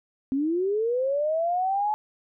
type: linear sweep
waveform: sine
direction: up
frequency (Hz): 260 to 859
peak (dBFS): -22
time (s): 0.32-1.94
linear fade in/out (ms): 0
effects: none